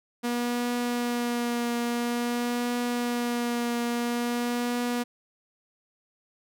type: tone with vibrato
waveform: sawtooth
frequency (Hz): 240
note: B3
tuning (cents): -49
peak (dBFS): -22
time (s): 0.23-5.04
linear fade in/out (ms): 20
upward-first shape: triangle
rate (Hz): 0.49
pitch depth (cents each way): 19
effects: none